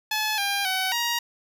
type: tone with pitch steps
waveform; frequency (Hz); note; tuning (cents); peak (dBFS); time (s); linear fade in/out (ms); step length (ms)
10% pulse; 859 / 801 / 754 / 945; A5 / G5 / F#5 / A#5; -42 / +37 / +32 / +23; -15; 0.11-1.19; 5; 270
effects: none